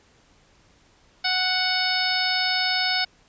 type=harmonic tone; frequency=740 Hz; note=F#5; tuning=in tune; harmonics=1 / 2 / 3 / 4 / 5 / 6 / 7; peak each=-29 / -28 / -28 / -32 / -29 / -28 / -27 dBFS; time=1.24-3.05 s; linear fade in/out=10 ms; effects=pink hiss -58 dBFS RMS until 3.28 s + resampled to 16000 Hz